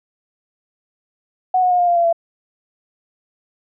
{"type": "tone with pitch steps", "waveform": "sine", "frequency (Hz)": [740, 728.5, 717.3, 706.2, 695.2, 684.5, 673.9], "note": ["F#5", "F#5", "F5", "F5", "F5", "F5", "E5"], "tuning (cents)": [0, -27, 46, 19, -8, -35, 38], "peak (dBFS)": -12, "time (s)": [1.54, 2.128], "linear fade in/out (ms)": 5, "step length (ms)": 84, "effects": []}